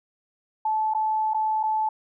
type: tone with dropouts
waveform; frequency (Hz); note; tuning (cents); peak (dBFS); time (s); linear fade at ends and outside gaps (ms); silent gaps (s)
sine; 869; A5; -22; -21; 0.65-1.89; 5; 0.938-0.947 / 1.336-1.344 / 1.631-1.635
effects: none